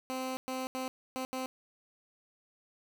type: tone bursts at uneven times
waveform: 15% pulse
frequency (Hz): 259.4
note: C4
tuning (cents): -15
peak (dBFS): -28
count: 5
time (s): 0.1-0.37 / 0.48-0.67 / 0.75-0.88 / 1.16-1.25 / 1.33-1.46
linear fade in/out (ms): 0
effects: none